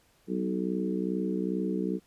harmonic tone with a mistuned harmonic, 62.4 Hz, B1, 19 cents sharp, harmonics 3 / 4 / 5 / 6 / 7, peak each -31 / -36 / -33 / -36 / -36 dBFS, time 0.27-2 s, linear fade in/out 50 ms, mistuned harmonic 3, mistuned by +23 cents, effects pink hiss -65 dBFS RMS until 2.06 s + resampled to 32000 Hz

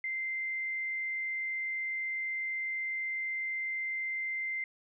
sine tone, 2084 Hz, C7, 7 cents flat, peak -32 dBFS, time 0.04-4.64 s, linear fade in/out 2 ms, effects none

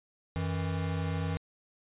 square tone pair together, 91.11 / 161.5 Hz, F#2 / E3, -26 / -35 cents, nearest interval minor seventh, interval 991 cents, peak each -33 / -34 dBFS, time 0.36-1.37 s, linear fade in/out 0 ms, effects resampled to 8000 Hz

